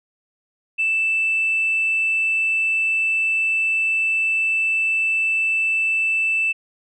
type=tone; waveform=sine; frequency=2646 Hz; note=E7; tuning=6 cents sharp; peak=-16 dBFS; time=0.78-6.53 s; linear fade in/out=20 ms; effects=tanh soft clip ceiling -13 dBFS